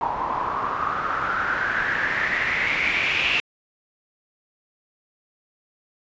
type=noise with low-pass filter sweep; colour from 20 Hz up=white; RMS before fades=-24 dBFS; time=0.01-3.4 s; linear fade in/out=0 ms; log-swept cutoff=920 to 2700 Hz; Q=6.7; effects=resampled to 16000 Hz